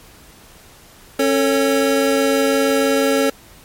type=tone cluster; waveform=square; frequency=272 / 447 / 553 Hz; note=C#4 / A4 / C#5; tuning=-33 / +27 / -4 cents; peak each=-19 dBFS; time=1.19-3.3 s; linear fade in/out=5 ms; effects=pink hiss -45 dBFS RMS until 3.64 s + MP3 64 kbps